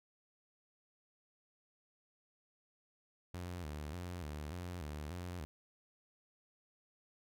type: tone with vibrato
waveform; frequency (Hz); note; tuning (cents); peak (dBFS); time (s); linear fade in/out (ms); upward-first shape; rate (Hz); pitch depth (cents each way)
sawtooth; 81.5; E2; -19; -38; 3.34-5.45; 0; square; 1.7; 150
effects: none